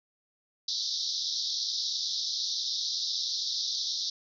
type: band-pass noise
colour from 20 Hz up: pink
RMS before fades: -32 dBFS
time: 0.68-4.1 s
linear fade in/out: 5 ms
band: 3600 to 5800 Hz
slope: 96 dB/octave
effects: none